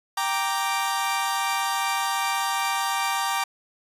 sawtooth chord, G minor, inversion none, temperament equal, 784 / 932.3 / 1174.7 Hz, G5 / Bb5 / D6, 0 / 0 / 0 cents, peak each -24 dBFS, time 0.17-3.44 s, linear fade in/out 5 ms, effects resampled to 32000 Hz

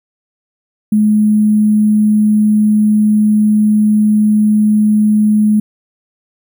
sine tone with sample-and-hold, 211.9 Hz, G#3, 35 cents sharp, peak -7 dBFS, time 0.92-5.6 s, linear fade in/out 5 ms, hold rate 11025 Hz, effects none

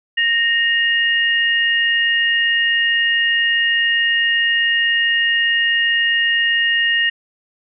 sine tone pair together, 1856.3 / 2841 Hz, A#6 / F7, -8 / +29 cents, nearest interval perfect fifth, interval 737 cents, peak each -15 / -18 dBFS, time 0.17-7.1 s, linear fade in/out 10 ms, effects none

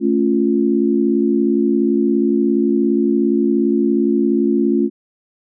sine chord, A augmented, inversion none, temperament equal, 220 / 277.2 / 349.2 Hz, A3 / C#4 / E#4, 0 / 0 / 0 cents, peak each -17 dBFS, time 0-4.9 s, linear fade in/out 50 ms, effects none

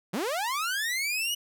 sawtooth linear sweep, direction up, 156.1 to 2960 Hz, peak -24 dBFS, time 0.13-1.35 s, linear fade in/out 10 ms, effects none

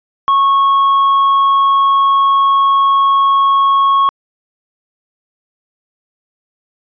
triangle tone, 1100 Hz, C#6, 14 cents flat, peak -6 dBFS, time 0.28-4.09 s, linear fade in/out 0 ms, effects resampled to 11025 Hz

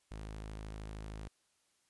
sawtooth tone, 53 Hz, G#1, 36 cents sharp, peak -39 dBFS, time 0.11-1.28 s, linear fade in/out 5 ms, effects white hiss -75 dBFS RMS until 1.89 s + resampled to 24000 Hz

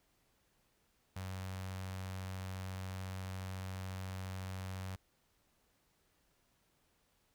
sawtooth tone with notch filter, 94.1 Hz, F#2, 30 cents sharp, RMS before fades -43 dBFS, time 1.16-4.96 s, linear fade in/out 5 ms, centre 330 Hz, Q 0.83, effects pink hiss -75 dBFS RMS until 7.34 s

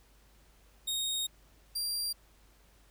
sawtooth tone pair in turn, 3729 / 4747 Hz, A#7 / D8, 0 / +18 cents, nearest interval major third, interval 418 cents, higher second, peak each -28 / -29 dBFS, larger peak first, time 0.87-1.27 / 1.75-2.13 s, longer first, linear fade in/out 10 ms, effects added 50 Hz sine -61 dBFS peak until 2.9 s + pink hiss -65 dBFS RMS until 2.9 s

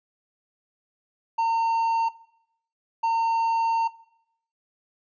triangle tone bursts at uneven times, 912 Hz, A#5, 38 cents flat, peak -18 dBFS, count 2, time 1.38-2.09 / 3.03-3.88 s, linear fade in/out 10 ms, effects noise-tail reverb RT60 0.7 s tail -19 dB re dry + resampled to 16000 Hz

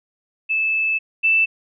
sine tone pair in turn, 2622 / 2648 Hz, E7 / E7, -10 / +7 cents, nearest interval unison, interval 17 cents, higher second, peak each -17 / -13 dBFS, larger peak second, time 0.49-0.99 / 1.23-1.46 s, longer first, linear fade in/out 20 ms, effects none

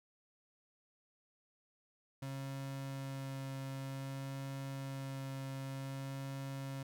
35% pulse tone with vibrato, 135.6 Hz, C#3, 38 cents flat, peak -39 dBFS, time 2.22-6.83 s, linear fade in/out 5 ms, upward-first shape sine, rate 0.54 Hz, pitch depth 10 cents each way, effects none

